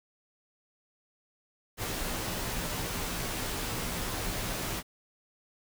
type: noise with comb filter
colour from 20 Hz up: pink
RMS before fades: -34 dBFS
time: 1.77-4.83 s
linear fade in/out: 50 ms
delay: 14 ms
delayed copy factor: -0.5
effects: none